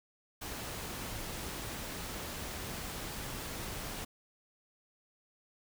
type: noise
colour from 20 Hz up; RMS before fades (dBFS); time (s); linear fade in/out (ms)
pink; -41; 0.41-4.05; 10
effects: none